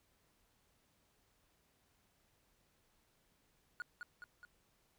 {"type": "tone with echo", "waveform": "triangle", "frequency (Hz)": 1449, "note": "F#6", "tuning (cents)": -37, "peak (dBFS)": -38, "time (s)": [3.8, 3.82], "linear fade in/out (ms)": 0, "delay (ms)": 210, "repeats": 3, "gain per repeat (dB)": -4, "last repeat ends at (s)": 4.45, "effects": ["pink hiss -75 dBFS RMS until 4.98 s"]}